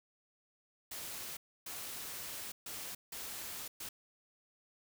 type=noise bursts at uneven times; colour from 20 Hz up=white; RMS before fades=-44 dBFS; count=5; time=0.91-1.37 / 1.66-2.52 / 2.66-2.95 / 3.12-3.68 / 3.8-3.89 s; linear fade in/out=5 ms; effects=none